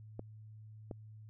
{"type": "clicks", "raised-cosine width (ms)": 2, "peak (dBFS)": -28, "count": 2, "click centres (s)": [0.194, 0.912], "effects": ["added 108 Hz sine -50 dBFS peak until 1.29 s"]}